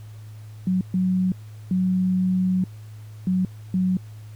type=tone bursts at uneven times; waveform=sine; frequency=184.9 Hz; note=F#3; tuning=1 cent flat; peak=-18 dBFS; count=5; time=0.67-0.81 / 0.94-1.32 / 1.71-2.64 / 3.27-3.45 / 3.74-3.97 s; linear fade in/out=2 ms; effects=added 107 Hz sine -37 dBFS peak until 4.35 s + pink hiss -55 dBFS RMS until 4.35 s